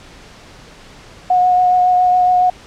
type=tone with vibrato; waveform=sine; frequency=727 Hz; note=F#5; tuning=31 cents flat; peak=-9 dBFS; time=1.3-2.5 s; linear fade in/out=5 ms; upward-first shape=triangle; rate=7.2 Hz; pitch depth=15 cents each way; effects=pink hiss -40 dBFS RMS until 2.66 s + low-pass 6000 Hz 12 dB/octave